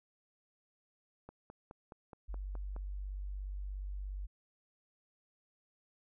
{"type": "click train", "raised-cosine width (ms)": 1, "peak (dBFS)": -35, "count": 8, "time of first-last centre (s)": [1.29, 2.764], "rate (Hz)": 4.75}
{"type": "tone", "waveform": "sine", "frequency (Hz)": 48.49, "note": "G1", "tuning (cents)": -18, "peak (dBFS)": -38, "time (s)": [2.28, 4.27], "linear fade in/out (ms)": 20}
{"effects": []}